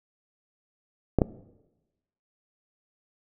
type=clicks; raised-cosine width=2 ms; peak=-6 dBFS; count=2; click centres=1.187 / 1.218 s; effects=noise-tail reverb RT60 1.0 s tail -18 dB re dry